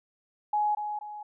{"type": "tone with echo", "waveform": "sine", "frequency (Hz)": 839, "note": "G#5", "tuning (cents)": 17, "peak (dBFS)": -23, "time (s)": [0.53, 0.75], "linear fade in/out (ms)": 5, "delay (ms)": 240, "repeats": 2, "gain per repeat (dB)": -7, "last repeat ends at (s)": 1.23, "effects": []}